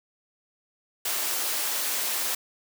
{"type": "high-pass noise", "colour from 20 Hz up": "white", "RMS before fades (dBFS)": -28, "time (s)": [1.05, 2.35], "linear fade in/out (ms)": 5, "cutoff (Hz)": 380, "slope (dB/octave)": 12, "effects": []}